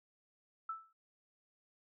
sine tone with exponential decay, 1318.5 Hz, E6, in tune, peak -35 dBFS, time 0.69-0.93 s, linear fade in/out 5 ms, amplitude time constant 51 ms, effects none

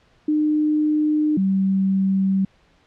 sine tone pair in turn, 303.7 / 192.51 Hz, D#4 / G3, -42 / -31 cents, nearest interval minor sixth, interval 789 cents, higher first, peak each -16 dBFS, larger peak neither, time 0.28-1.37 / 1.37-2.45 s, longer first, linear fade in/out 5 ms, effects pink hiss -58 dBFS RMS until 2.86 s + low-pass 4000 Hz 12 dB/octave

